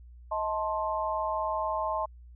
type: chord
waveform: sine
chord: A diminished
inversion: second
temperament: just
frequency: 633.6 / 880 / 1056 Hz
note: Eb5 / A5 / C6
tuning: +31 / 0 / +16 cents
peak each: -32 dBFS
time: 0.31-2.06 s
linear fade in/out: 10 ms
effects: added 60 Hz sine -47 dBFS peak until 2.35 s